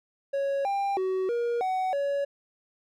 triangle tone with pitch steps, 554 / 795 / 376.1 / 473.8 / 749 / 563 Hz, C#5 / G5 / F#4 / A#4 / F#5 / C#5, -1 / +24 / +28 / +28 / +21 / +27 cents, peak -23 dBFS, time 0.33-2.25 s, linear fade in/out 10 ms, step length 320 ms, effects none

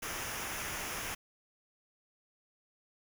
pink noise with comb filter, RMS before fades -39 dBFS, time 0.02-1.15 s, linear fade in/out 10 ms, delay 0.24 ms, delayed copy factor -0.6, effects none

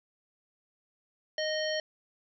harmonic tone, 620 Hz, D#5, 6 cents flat, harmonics 1 / 3 / 5 / 7 / 9, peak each -31 / -36 / -38 / -39 / -41 dBFS, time 1.38-1.8 s, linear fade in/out 2 ms, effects none

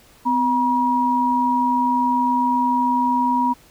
sine tone pair together, 253.8 / 958.2 Hz, B3 / A#5, +47 / +47 cents, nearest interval octave + major seventh, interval 2300 cents, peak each -21 / -17 dBFS, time 0.25-3.54 s, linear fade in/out 20 ms, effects pink hiss -51 dBFS RMS until 3.7 s

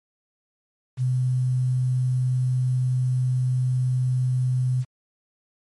sine tone with quantisation, 127.1 Hz, C3, 50 cents flat, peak -19 dBFS, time 0.97-4.85 s, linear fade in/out 50 ms, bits 8, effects MP3 48 kbps

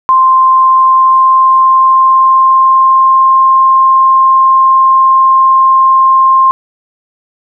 sine tone with pitch glide, 1046.5 to 1057.4 Hz, C6 to C6, 0 to +18 cents, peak -3 dBFS, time 0.09-6.51 s, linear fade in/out 0 ms, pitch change +18 cents, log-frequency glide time 0.42-3.32 s, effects none

